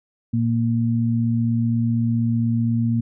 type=tone pair together; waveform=sine; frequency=116.3 / 232.1 Hz; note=A#2 / A#3; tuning=-4 / -7 cents; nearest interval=octave; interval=1197 cents; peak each=-20 dBFS; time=0.33-3.01 s; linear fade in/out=10 ms; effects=none